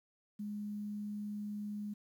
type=tone with quantisation; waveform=sine; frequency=207.7 Hz; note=G#3; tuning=in tune; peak=-38 dBFS; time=0.39-1.94 s; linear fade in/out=10 ms; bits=11; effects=none